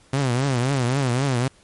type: tone with vibrato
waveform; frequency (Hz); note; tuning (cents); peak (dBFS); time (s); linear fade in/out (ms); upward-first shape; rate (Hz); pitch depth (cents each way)
sawtooth; 130; C3; -11; -15; 0.13-1.48; 5; triangle; 3.8; 180
effects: pink hiss -55 dBFS RMS until 1.63 s + MP3 48 kbps